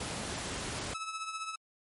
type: noise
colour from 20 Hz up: pink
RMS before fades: -37 dBFS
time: 0-0.94 s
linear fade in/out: 5 ms
type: tone with tremolo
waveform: sawtooth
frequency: 1300 Hz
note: E6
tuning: 24 cents flat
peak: -30 dBFS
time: 0.94-1.56 s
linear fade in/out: 10 ms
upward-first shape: triangle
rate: 15 Hz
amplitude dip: 65%
effects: high-pass 60 Hz 12 dB/octave + MP3 48 kbps